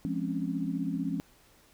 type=chord; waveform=sine; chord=Db major seventh; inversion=first; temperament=equal with one note detuned; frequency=172.91 / 207.7 / 261.6 / 277.2 Hz; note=F3 / Ab3 / C4 / Db4; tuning=-17 / 0 / 0 / 0 cents; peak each=-34 / -36 / -35 / -34 dBFS; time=0.05-1.2 s; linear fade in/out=0 ms; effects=pink hiss -61 dBFS RMS until 1.73 s